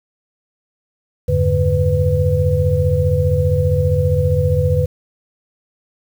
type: tone cluster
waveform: sine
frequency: 84.2 / 99.3 / 144 / 499.5 Hz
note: E2 / G2 / D3 / B4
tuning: +37 / +23 / -34 / +20 cents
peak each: -18 dBFS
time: 1.28-4.86 s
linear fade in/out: 10 ms
effects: 7-bit